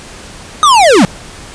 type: linear sweep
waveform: square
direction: down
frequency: 1265 to 155.56 Hz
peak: -4 dBFS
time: 0.63-1.05 s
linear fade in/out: 0 ms
effects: pink hiss -31 dBFS RMS until 1.54 s + resampled to 22050 Hz